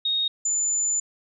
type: tone pair in turn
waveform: sine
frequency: 3730 / 7041 Hz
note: A#7 / A8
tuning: 0 / 0 cents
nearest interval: major seventh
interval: 1100 cents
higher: second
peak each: -21 dBFS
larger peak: neither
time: 0.05-0.28 / 0.45-1 s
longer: second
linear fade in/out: 5 ms
effects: none